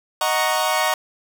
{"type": "chord", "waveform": "sawtooth", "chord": "D# minor seventh", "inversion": "none", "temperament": "equal", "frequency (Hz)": [622.3, 740, 932.3, 1108.7], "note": ["D#5", "F#5", "A#5", "C#6"], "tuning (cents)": [0, 0, 0, 0], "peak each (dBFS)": -20, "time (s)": [0.21, 0.94], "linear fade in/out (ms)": 2, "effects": []}